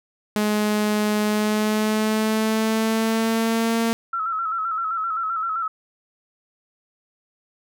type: tone with pitch glide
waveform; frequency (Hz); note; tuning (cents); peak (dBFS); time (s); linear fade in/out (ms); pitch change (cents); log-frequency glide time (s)
sawtooth; 210.8 to 228.6; G#3 to A#3; +26 to -34; -15; 0.36-3.93; 0; +140; 1.23-3.79
type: tone with vibrato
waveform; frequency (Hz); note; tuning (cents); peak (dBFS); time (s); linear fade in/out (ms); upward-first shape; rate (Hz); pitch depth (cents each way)
sine; 1320; E6; +2; -22; 4.13-5.68; 5; square; 7.7; 49
effects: none